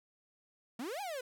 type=exponential two-way sweep; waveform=45% pulse; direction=up then down; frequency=216.8 to 853 to 487.6 Hz; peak=-38 dBFS; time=0.79-1.21 s; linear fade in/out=5 ms; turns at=1.01 s; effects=none